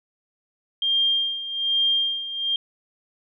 sine tone with tremolo, 3200 Hz, G7, 35 cents sharp, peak -17 dBFS, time 0.82-2.56 s, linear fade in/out 2 ms, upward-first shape sine, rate 1.2 Hz, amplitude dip 75%, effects none

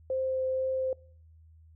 sine tone with vibrato, 522 Hz, C5, 4 cents flat, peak -27 dBFS, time 0.1-0.93 s, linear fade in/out 2 ms, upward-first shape triangle, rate 2.1 Hz, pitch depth 8 cents each way, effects noise-tail reverb RT60 0.6 s tail -25 dB re dry + added 80 Hz sine -53 dBFS peak until 1.75 s

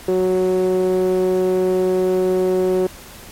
sawtooth tone with band-pass filter, 185 Hz, F#3, in tune, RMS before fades -17 dBFS, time 0.08-2.87 s, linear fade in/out 5 ms, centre 420 Hz, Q 5.8, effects pink hiss -39 dBFS RMS until 3.31 s + MP3 64 kbps

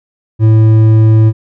triangle tone with hard clipping, 110 Hz, A2, in tune, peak -5 dBFS, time 0.39-1.33 s, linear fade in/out 50 ms, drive 10 dB, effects none

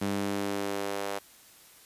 sawtooth tone with high-pass filter sweep, 100 Hz, G2, 35 cents sharp, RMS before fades -32 dBFS, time 0.01-1.19 s, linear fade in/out 10 ms, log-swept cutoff 200 to 550 Hz, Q 1.5, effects white hiss -55 dBFS RMS until 1.85 s + resampled to 32000 Hz

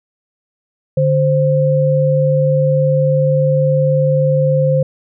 sine tone pair together, 146.85 / 523.3 Hz, D3 / C5, 0 / 0 cents, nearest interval octave + minor seventh, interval 2200 cents, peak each -13 dBFS, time 0.97-4.83 s, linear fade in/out 5 ms, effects none

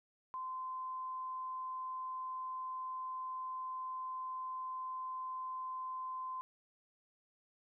sine tone, 1033 Hz, C6, 22 cents flat, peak -39 dBFS, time 0.34-6.41 s, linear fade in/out 0 ms, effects none

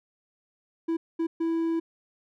triangle tone bursts at uneven times, 329.6 Hz, E4, in tune, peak -22 dBFS, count 3, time 0.88-0.97 / 1.19-1.27 / 1.4-1.8 s, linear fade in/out 10 ms, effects none

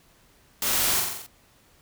white noise with echo, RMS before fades -26 dBFS, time 0.62-1 s, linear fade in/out 2 ms, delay 44 ms, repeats 6, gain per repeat -3 dB, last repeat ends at 1.264 s, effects pink hiss -59 dBFS RMS until 1.81 s

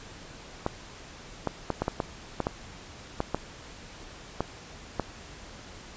clicks, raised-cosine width 1 ms, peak -12 dBFS, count 12, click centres 0.664 / 1.473 / 1.703 / 1.82 / 1.881 / 2.002 / 2.403 / 2.469 / 3.204 / 3.346 / 4.406 / 4.997 s, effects pink hiss -46 dBFS RMS until 5.96 s + resampled to 16000 Hz

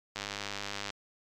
click train, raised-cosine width 0.2 ms, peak -18 dBFS, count 76, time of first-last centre 0.16-0.903 s, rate 101 Hz, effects MP3 96 kbps

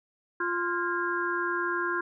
harmonic tone with a mistuned harmonic, 349.2 Hz, F4, in tune, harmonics 1 / 3 / 4 / 5, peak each -32 / -32 / -32 / -32 dBFS, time 0.4-2.01 s, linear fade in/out 5 ms, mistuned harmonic 5, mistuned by -120 cents, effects none

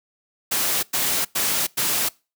white noise bursts, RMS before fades -22 dBFS, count 4, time 0.51-2.09 s, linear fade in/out 10 ms, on 320 ms, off 100 ms, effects noise-tail reverb RT60 0.3 s tail -24 dB re dry + high-pass 100 Hz 12 dB/octave

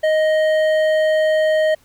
sine tone with hard clipping, 624 Hz, D#5, 5 cents sharp, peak -15 dBFS, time 0.03-1.75 s, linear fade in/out 10 ms, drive 9 dB, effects pink hiss -55 dBFS RMS until 1.84 s

